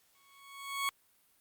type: tone with exponential growth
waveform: 20% pulse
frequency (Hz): 1108.7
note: C#6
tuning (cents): 0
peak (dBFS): -24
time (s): 0.15-0.89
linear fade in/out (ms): 0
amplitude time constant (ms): 160
effects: white hiss -69 dBFS RMS until 1.4 s + Opus 48 kbps